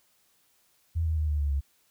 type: tone with pitch steps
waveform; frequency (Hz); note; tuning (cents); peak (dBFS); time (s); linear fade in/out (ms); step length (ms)
sine; 82.41 / 79.65 / 76.98 / 74.4 / 71.91 / 69.5; E2 / D#2 / D#2 / D2 / D2 / C#2; 0 / +41 / -18 / +23 / -36 / +5; -24; 0.95-1.61; 20; 110
effects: white hiss -67 dBFS RMS until 1.9 s